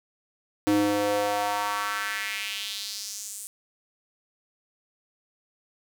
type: tone with high-pass filter sweep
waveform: square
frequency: 102.7 Hz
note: G#2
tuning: 19 cents flat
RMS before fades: -28 dBFS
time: 0.67-3.47 s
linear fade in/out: 0 ms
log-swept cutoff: 280 to 9000 Hz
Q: 2.7
effects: none